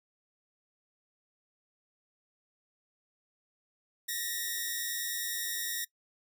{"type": "tone pair together", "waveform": "5% pulse", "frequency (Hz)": [1810.1, 1910], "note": ["A6", "A#6"], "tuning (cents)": [49, 42], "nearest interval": "minor second", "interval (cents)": 93, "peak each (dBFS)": -25, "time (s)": [4.08, 5.85], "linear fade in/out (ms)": 10, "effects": ["noise-tail reverb RT60 0.1 s tail -22 dB re dry"]}